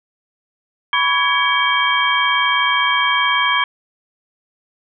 sine tone cluster, 990 / 1129 / 1661 / 2268 / 3197 Hz, B5 / C#6 / G#6 / C#7 / G7, +4 / +31 / 0 / +39 / +33 cents, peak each -20 dBFS, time 0.93-3.64 s, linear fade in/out 2 ms, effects none

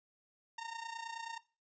sawtooth tone with amplitude modulation, 918 Hz, A#5, 27 cents flat, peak -35 dBFS, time 0.58-1.38 s, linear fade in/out 5 ms, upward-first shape sine, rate 29.3 Hz, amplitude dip 75%, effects noise-tail reverb RT60 0.3 s tail -17 dB re dry + resampled to 16000 Hz

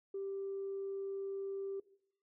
sine tone, 392 Hz, G4, in tune, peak -37 dBFS, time 0.14-1.8 s, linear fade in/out 5 ms, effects noise-tail reverb RT60 0.7 s tail -19 dB re dry + tanh soft clip ceiling -33 dBFS

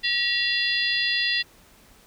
harmonic tone with a mistuned harmonic, 686 Hz, F5, 31 cents flat, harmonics 3 / 4 / 5 / 6 / 7, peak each -26 / -27 / -28 / -29 / -29 dBFS, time 0.03-1.43 s, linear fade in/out 20 ms, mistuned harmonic 3, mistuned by -120 cents, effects pink hiss -54 dBFS RMS until 2.06 s

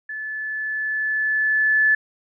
sine tone with level ramp, 1734 Hz, A6, 26 cents flat, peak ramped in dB -28 to -13 dBFS, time 0.09-1.95 s, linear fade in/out 5 ms, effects none

